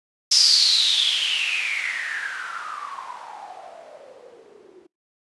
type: noise with low-pass filter sweep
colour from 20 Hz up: violet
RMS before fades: -24 dBFS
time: 0.31-4.87 s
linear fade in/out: 10 ms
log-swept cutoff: 5300 to 340 Hz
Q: 9.7
effects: noise-tail reverb RT60 0.2 s tail -25 dB re dry + resampled to 24000 Hz